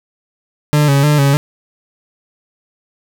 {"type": "tone with vibrato", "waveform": "40% pulse", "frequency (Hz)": 144.1, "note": "D3", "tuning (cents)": -33, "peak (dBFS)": -8, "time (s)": [0.73, 1.37], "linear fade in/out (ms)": 0, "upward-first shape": "square", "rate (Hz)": 3.3, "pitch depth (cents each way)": 56, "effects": []}